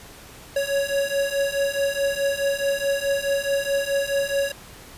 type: beating tone pair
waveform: square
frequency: 554.4 / 559.1 Hz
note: C#5 / C#5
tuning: 0 / +15 cents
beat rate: 4.7 Hz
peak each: -26 / -24 dBFS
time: 0.56-4.52 s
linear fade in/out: 5 ms
effects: pink hiss -44 dBFS RMS until 4.97 s + resampled to 32000 Hz